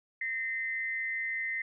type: tone pair together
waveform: sine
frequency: 1838 / 2063 Hz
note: A#6 / C7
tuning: -25 / -25 cents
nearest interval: major second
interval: 200 cents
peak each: -35 / -33 dBFS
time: 0.21-1.62 s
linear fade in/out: 5 ms
effects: none